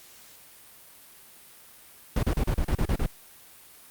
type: noise bursts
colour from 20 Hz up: brown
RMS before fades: -24 dBFS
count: 9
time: 2.16-3.063 s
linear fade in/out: 5 ms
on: 71 ms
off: 33 ms
effects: white hiss -51 dBFS RMS until 3.9 s + Opus 48 kbps